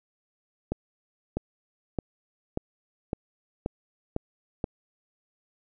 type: accelerating click train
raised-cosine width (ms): 2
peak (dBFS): -14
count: 8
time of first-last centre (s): 0.72-4.642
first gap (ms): 650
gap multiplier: 0.95
effects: none